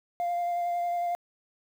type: tone with vibrato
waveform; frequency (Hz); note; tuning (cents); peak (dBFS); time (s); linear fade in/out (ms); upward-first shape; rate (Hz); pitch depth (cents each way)
sine; 698; F5; -1; -24; 0.2-1.15; 0; sine; 11; 13
effects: tanh soft clip ceiling -25 dBFS + 9-bit